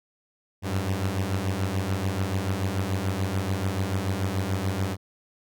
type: beating tone pair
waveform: sawtooth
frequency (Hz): 93.1 / 100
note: F#2 / G2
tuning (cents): +11 / +35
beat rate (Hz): 6.9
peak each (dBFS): -24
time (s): 0.62-4.97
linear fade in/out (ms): 50
effects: none